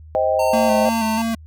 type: chord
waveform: sine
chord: C minor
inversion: none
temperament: just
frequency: 523.3 / 627.9 / 784.9 Hz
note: C5 / Eb5 / G5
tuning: 0 / +16 / +2 cents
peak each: -20 / -18 / -22 dBFS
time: 0.15-0.89 s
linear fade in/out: 0 ms
type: tone with pitch glide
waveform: square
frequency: 909 to 903.8 Hz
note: A#5 to A5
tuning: -44 to +46 cents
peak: -23 dBFS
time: 0.39-1.22 s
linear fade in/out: 5 ms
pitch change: -10 cents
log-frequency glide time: 0.57-1.08 s
type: tone with vibrato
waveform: square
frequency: 223.2 Hz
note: A3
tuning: 25 cents sharp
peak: -20 dBFS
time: 0.53-1.35 s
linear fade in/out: 5 ms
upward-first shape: square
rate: 3.1 Hz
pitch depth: 34 cents each way
effects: added 78 Hz sine -38 dBFS peak until 1.46 s